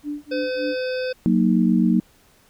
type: tone with tremolo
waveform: sine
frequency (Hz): 293.4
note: D4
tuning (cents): -2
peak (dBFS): -24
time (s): 0.03-0.76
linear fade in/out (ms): 50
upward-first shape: sine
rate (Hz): 3.5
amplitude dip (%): 100
type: harmonic tone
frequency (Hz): 510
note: C5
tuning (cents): -44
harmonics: 1 / 3 / 5 / 7 / 9 / 10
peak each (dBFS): -23 / -33 / -36 / -41 / -39 / -40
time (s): 0.31-1.13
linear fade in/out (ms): 10
type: chord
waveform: sine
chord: D# minor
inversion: first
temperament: equal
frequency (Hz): 185 / 233.1 / 311.1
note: F#3 / A#3 / D#4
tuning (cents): 0 / 0 / 0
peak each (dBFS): -18 / -18 / -22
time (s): 1.26-2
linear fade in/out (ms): 0
effects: pink hiss -56 dBFS RMS until 2.49 s